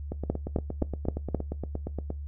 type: two click trains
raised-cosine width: 2 ms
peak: -19 / -12 dBFS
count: 18 / 5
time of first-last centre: 0.12-2.104 / 0.3-1.347 s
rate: 8.57 / 3.82 Hz
effects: noise-tail reverb RT60 0.2 s tail -20 dB re dry + added 72 Hz sine -34 dBFS peak until 2.27 s